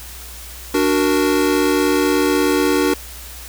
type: chord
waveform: square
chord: D augmented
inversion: none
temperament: equal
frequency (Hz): 293.7 / 370 / 466.2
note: D4 / F#4 / A#4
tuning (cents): 0 / 0 / 0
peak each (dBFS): -18 / -19 / -21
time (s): 0.74-2.94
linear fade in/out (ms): 5
effects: added 60 Hz sine -36 dBFS peak until 3.48 s + white hiss -36 dBFS RMS until 3.48 s